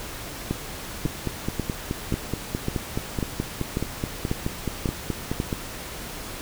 two click trains, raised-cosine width 3 ms, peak -12 / -11 dBFS, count 22 / 10, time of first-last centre 1.06-5.528 / 0.51-5.401 s, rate 4.7 / 1.84 Hz, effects pink hiss -36 dBFS RMS until 6.41 s

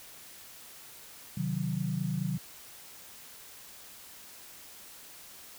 sine chord, C diminished, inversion none, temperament equal, 130.81 / 155.56 / 185 Hz, C3 / Eb3 / Gb3, 0 / 0 / 0 cents, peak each -35 / -33 / -33 dBFS, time 1.37-2.38 s, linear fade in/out 5 ms, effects white hiss -50 dBFS RMS until 5.58 s

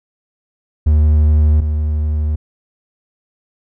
triangle tone pair in turn, 76 / 76 Hz, D#2 / D#2, -40 / -40 cents, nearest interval unison, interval 0 cents, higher neither, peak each -6 / -12 dBFS, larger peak first, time 0.86-1.61 / 1.61-2.36 s, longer neither, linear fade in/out 10 ms, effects none

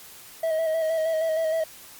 triangle tone with vibrato, 642 Hz, E5, 46 cents flat, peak -20 dBFS, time 0.43-1.64 s, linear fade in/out 5 ms, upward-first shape square, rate 6.4 Hz, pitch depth 29 cents each way, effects white hiss -46 dBFS RMS until 1.99 s + Opus 48 kbps

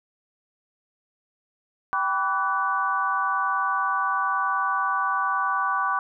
sine tone cluster, 780 / 989 / 1149 / 1490 Hz, G5 / B5 / D6 / F#6, -9 / +2 / -38 / +12 cents, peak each -30 / -29 / -24 / -28 dBFS, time 1.93-5.99 s, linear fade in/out 0 ms, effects none

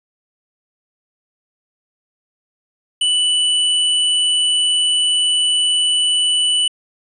square tone, 2973 Hz, F#7, 8 cents sharp, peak -14 dBFS, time 3.01-6.68 s, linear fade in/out 5 ms, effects resampled to 24000 Hz

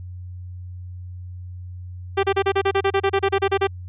sawtooth tone bursts, 392 Hz, G4, in tune, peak -12 dBFS, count 16, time 2.17-3.673 s, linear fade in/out 10 ms, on 63 ms, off 33 ms, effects added 90 Hz sine -32 dBFS peak until 3.88 s + resampled to 8000 Hz

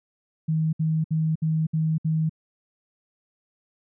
sine tone bursts, 158.5 Hz, D#3, 32 cents sharp, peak -20 dBFS, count 6, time 0.48-2.295 s, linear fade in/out 10 ms, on 250 ms, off 63 ms, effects none

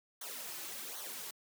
white noise with flanger, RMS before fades -44 dBFS, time 0.21-1.31 s, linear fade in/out 5 ms, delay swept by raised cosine 0.39 to 4.39 ms, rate 1.3 Hz, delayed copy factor -0.8, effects high-pass 200 Hz 12 dB/octave

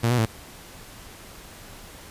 sawtooth tone with pitch steps, 116.9 / 122.9 / 111.1 Hz, A#2 / B2 / A2, +5 / -8 / +17 cents, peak -15 dBFS, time 0.03-0.258 s, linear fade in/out 10 ms, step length 76 ms, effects pink hiss -44 dBFS RMS until 2.1 s + resampled to 32000 Hz

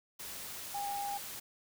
sine tone in noise, 807 Hz, G#5, 50 cents flat, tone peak -35 dBFS, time 0.74-1.18 s, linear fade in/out 10 ms, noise white, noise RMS -44 dBFS, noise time 0.19-1.4 s, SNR +6 dB, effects none

